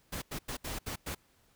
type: noise bursts at uneven times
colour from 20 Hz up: pink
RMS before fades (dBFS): -38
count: 6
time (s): 0.12-0.22 / 0.31-0.39 / 0.48-0.57 / 0.64-0.79 / 0.86-0.96 / 1.06-1.15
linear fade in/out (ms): 10
effects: pink hiss -68 dBFS RMS until 1.55 s